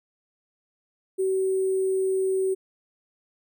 sine tone with sample-and-hold, 380 Hz, F#4, 46 cents sharp, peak -21 dBFS, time 1.18-2.55 s, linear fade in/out 20 ms, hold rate 8820 Hz, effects none

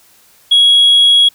sine tone, 3322 Hz, G#7, in tune, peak -3 dBFS, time 0.51-1.29 s, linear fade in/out 10 ms, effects tanh soft clip ceiling -3 dBFS + white hiss -48 dBFS RMS until 1.34 s

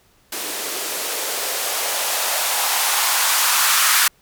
violet noise with band-pass filter sweep, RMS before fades -20 dBFS, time 0.32-4.08 s, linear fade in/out 5 ms, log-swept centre 330 to 1300 Hz, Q 2.2, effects pink hiss -57 dBFS RMS until 4.21 s

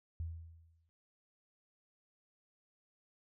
sine tone with exponential decay, 82.41 Hz, E2, in tune, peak -35 dBFS, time 0.2-0.89 s, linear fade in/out 0 ms, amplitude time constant 150 ms, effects none

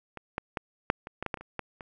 clicks, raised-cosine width 0.5 ms, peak -24 / -15 / -15 / -6 / -24 / -18 / -16 / -15 / -29 / -29 / -17 / -26 dBFS, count 12, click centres 0.173 / 0.381 / 0.572 / 0.901 / 1.071 / 1.226 / 1.263 / 1.342 / 1.373 / 1.41 / 1.593 / 1.808 s, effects none

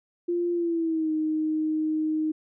sine tone with pitch glide, 347.5 to 311.4 Hz, F4 to D#4, -9 to +2 cents, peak -23 dBFS, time 0.28-2.32 s, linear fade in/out 10 ms, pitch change -189 cents, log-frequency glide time 0.53-1.12 s, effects none

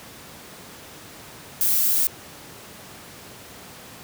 violet noise, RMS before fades -20 dBFS, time 1.61-2.07 s, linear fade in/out 0 ms, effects pink hiss -42 dBFS RMS until 4.03 s + high-pass 100 Hz 12 dB/octave

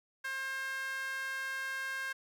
sawtooth tone with high-pass filter, 533 Hz, C5, 32 cents sharp, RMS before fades -38 dBFS, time 0.24-2.13 s, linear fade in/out 10 ms, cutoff 1500 Hz, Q 5.4, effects none

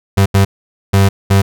35% pulse tone bursts at uneven times, 98 Hz, G2, in tune, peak -5 dBFS, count 4, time 0.17-0.26 / 0.34-0.45 / 0.93-1.09 / 1.3-1.42 s, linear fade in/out 10 ms, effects none

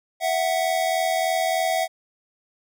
square tone pair together, 659.3 / 742.6 Hz, E5 / F#5, 0 / +6 cents, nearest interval major second, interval 206 cents, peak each -24 dBFS, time 0.2-1.88 s, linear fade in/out 50 ms, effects none

